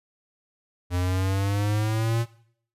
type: exponential sweep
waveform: square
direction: up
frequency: 88.1 to 117.7 Hz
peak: -23 dBFS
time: 0.9-2.26 s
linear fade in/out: 50 ms
effects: noise-tail reverb RT60 0.6 s tail -18 dB re dry + resampled to 32000 Hz